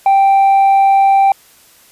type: tone with tanh clipping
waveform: triangle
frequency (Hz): 784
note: G5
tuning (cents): 0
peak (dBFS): -7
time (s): 0.06-1.32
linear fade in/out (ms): 2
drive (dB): 7
effects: white hiss -46 dBFS RMS until 1.91 s + resampled to 32000 Hz